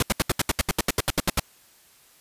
pink noise bursts, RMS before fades -21 dBFS, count 15, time 0-1.397 s, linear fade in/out 2 ms, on 25 ms, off 73 ms, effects white hiss -56 dBFS RMS until 2.2 s + resampled to 32000 Hz

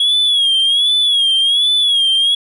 sine tone with vibrato, 3322 Hz, G#7, in tune, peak -8 dBFS, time 0-2.35 s, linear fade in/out 5 ms, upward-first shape sine, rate 1.3 Hz, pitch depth 90 cents each way, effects tanh soft clip ceiling -9 dBFS

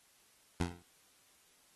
15% pulse tone with exponential decay, 87 Hz, F2, 6 cents flat, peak -22 dBFS, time 0.6-0.83 s, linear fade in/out 5 ms, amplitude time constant 49 ms, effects white hiss -67 dBFS RMS until 1.75 s + AAC 32 kbps

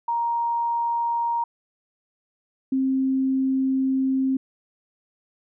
sine tone pair in turn, 937 / 264.9 Hz, A#5 / C4, +9 / +22 cents, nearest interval octave + minor seventh, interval 2187 cents, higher first, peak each -21 / -19 dBFS, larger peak second, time 0.08-1.44 / 2.72-4.37 s, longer second, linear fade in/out 5 ms, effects none

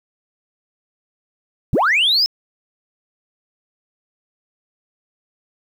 sine linear sweep, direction up, 66.1 to 5274 Hz, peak -11 dBFS, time 1.73-2.26 s, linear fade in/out 0 ms, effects tanh soft clip ceiling -10 dBFS + 8-bit

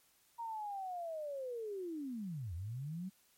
sine linear two-way sweep, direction down then up, 942 to 79.6 to 194.6 Hz, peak -39 dBFS, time 0.38-3.1 s, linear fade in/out 20 ms, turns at 2.54 s, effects white hiss -70 dBFS RMS until 3.37 s + MP3 64 kbps

